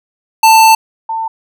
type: tone pair in turn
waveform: square / sine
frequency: 888 / 896.2 Hz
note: A5 / A5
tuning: +16 / +32 cents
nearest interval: unison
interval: 16 cents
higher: second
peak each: -4 / -15 dBFS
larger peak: first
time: 0.43-0.75 / 1.09-1.28 s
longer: first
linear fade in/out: 5 ms
effects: none